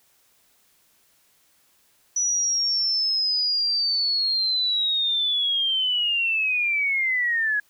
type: linear sweep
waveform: sine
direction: down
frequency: 5920 to 1661.2 Hz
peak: -20 dBFS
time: 2.16-7.6 s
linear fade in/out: 5 ms
effects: white hiss -62 dBFS RMS until 7.69 s